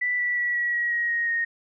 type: tone with pitch steps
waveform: sine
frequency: 1975.5 / 1958.5 / 1941.6 / 1924.8 / 1908.2 / 1891.7 / 1875.4 / 1859.2 Hz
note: B6 / B6 / B6 / B6 / A#6 / A#6 / A#6 / A#6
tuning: 0 / -15 / -30 / -45 / +40 / +25 / +10 / -5 cents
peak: -22 dBFS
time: 0.01-1.45 s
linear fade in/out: 10 ms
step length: 180 ms
effects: none